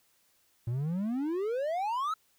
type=exponential sweep; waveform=triangle; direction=up; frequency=112.4 to 1335 Hz; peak=-27 dBFS; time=0.67-2.14 s; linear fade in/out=5 ms; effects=white hiss -69 dBFS RMS until 2.38 s